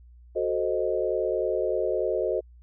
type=chord; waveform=sine; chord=F# diminished seventh; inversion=none; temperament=equal; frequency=370 / 440 / 523.3 / 622.3 Hz; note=F#4 / A4 / C5 / Eb5; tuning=0 / 0 / 0 / 0 cents; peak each=-29 dBFS; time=0.35-2.41 s; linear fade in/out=20 ms; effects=added 60 Hz sine -48 dBFS peak until 2.62 s